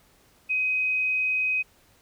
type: tone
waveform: sine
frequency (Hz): 2519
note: D#7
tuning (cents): +21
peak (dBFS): -22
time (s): 0.49-1.63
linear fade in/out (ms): 20
effects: pink hiss -60 dBFS RMS until 2.01 s